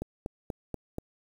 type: click train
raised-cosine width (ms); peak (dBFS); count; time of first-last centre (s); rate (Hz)
2; -20; 5; 0.02-0.984; 4.15
effects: 8-bit